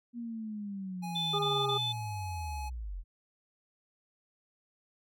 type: linear sweep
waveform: sine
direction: down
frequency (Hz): 240.6 to 39.62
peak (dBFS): -36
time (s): 0.13-3.04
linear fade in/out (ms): 50
type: tone with pitch glide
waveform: square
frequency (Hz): 830 to 846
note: G#5 to G#5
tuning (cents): -1 to +32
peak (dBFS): -40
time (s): 1.02-2.7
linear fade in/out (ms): 20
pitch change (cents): +33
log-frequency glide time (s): 1.23-1.86
type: tone bursts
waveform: sine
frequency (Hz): 3520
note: A7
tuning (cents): 0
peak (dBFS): -31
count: 3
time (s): 1.15-1.926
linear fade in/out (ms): 10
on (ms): 240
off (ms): 28
type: harmonic tone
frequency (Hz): 408.1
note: G#4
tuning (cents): -30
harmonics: 1 / 2 / 3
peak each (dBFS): -33 / -36 / -34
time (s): 1.33-1.78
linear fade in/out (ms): 10
effects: none